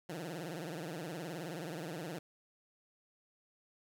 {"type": "tone with vibrato", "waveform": "15% pulse", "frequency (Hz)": 164.81, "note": "E3", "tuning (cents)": 0, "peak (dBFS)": -34, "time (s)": [0.09, 2.19], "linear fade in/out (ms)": 5, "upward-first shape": "triangle", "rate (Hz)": 19, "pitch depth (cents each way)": 230, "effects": []}